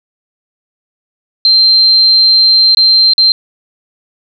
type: tone with dropouts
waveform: sine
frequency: 4140 Hz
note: C8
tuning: 19 cents flat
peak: -4 dBFS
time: 1.45-3.32 s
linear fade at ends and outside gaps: 1 ms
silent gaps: 2.748-2.771 / 3.135-3.18 s
effects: none